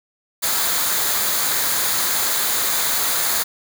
white noise with comb filter, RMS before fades -20 dBFS, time 0.42-3.44 s, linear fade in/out 20 ms, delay 0.36 ms, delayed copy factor -0.5, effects none

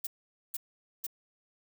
violet noise bursts, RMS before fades -35 dBFS, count 3, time 0.04-1.067 s, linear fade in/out 5 ms, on 29 ms, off 470 ms, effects none

